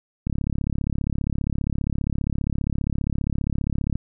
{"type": "click train", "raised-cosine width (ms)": 5, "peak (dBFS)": -12, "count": 130, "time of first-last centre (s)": [0.27, 3.956], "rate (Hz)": 35, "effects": []}